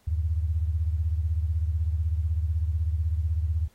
sine beating tone pair, 77.7 / 93.7 Hz, D#2 / F#2, -2 / +22 cents, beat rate 16 Hz, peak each -24 / -30 dBFS, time 0.07-3.68 s, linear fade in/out 10 ms, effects pink hiss -64 dBFS RMS until 3.74 s + AAC 48 kbps

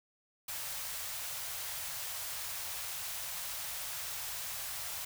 white band-stop noise, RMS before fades -40 dBFS, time 0.48-5.05 s, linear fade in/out 5 ms, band 140 to 560 Hz, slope 24 dB/octave, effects none

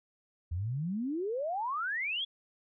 sine exponential sweep, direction up, 79.5 to 3449 Hz, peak -31 dBFS, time 0.51-2.25 s, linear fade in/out 10 ms, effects none

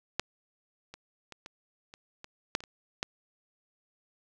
clicks, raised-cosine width 0.2 ms, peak -10 / -27 / -27 / -26 / -30 / -26 / -9 / -26 / -30 / -13 dBFS, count 10, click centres 0.196 / 0.94 / 1.323 / 1.461 / 1.939 / 2.244 / 2.551 / 2.605 / 2.638 / 3.029 s, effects none

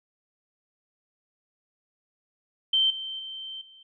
sine tone with level steps, 3115 Hz, G7, 12 cents flat, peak -19 / -32 / -35 / -49 dBFS, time 2.73-3.83 s, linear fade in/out 5 ms, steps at 2.9 / 3.19 / 3.61 s, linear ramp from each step 5 ms, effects none

